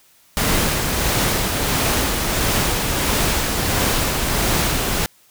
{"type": "noise with tremolo", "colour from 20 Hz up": "pink", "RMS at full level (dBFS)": -18, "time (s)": [0.37, 5.06], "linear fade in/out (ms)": 0, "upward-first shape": "sine", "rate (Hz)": 1.5, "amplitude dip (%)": 30, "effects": ["white hiss -54 dBFS RMS until 5.3 s"]}